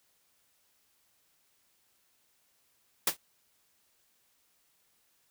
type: noise with exponential decay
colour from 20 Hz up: white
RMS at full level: -21 dBFS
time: 3.07-3.17 s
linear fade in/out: 5 ms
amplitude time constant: 21 ms
effects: white hiss -71 dBFS RMS until 5.3 s